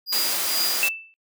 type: tone with tremolo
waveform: square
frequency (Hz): 4857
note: D#8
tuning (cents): -43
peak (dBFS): -22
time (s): 0.06-0.86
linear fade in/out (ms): 50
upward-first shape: triangle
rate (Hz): 2.2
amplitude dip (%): 95
type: noise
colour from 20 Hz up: white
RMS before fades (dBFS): -25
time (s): 0.12-0.89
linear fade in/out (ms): 10
type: tone with exponential decay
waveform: sine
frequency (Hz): 2650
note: E7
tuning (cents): +9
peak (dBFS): -16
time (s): 0.83-1.14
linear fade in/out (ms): 0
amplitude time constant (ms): 66
effects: noise-tail reverb RT60 0.1 s tail -23 dB re dry + high-pass 300 Hz 12 dB/octave